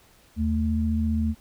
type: tone pair together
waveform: sine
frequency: 78.9 / 221.4 Hz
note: D#2 / A3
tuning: +25 / +11 cents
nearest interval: octave + tritone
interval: 1786 cents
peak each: -24 dBFS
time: 0.36-1.35 s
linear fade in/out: 50 ms
effects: pink hiss -57 dBFS RMS until 1.4 s